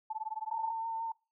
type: tone with tremolo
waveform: sine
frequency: 874 Hz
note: A5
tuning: 12 cents flat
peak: -32 dBFS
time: 0.1-0.71 s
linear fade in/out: 5 ms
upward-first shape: sine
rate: 19 Hz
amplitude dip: 100%
type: tone with vibrato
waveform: sine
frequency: 905 Hz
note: A5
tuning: 48 cents sharp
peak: -33 dBFS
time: 0.51-1.12 s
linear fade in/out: 5 ms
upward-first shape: triangle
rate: 6.2 Hz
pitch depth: 23 cents each way
effects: noise-tail reverb RT60 0.3 s tail -24 dB re dry